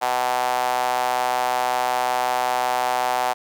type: tone with high-pass filter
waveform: sawtooth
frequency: 125.4 Hz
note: B2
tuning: 27 cents sharp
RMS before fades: -22 dBFS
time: 0.01-3.34 s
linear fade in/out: 20 ms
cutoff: 780 Hz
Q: 4.3
effects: none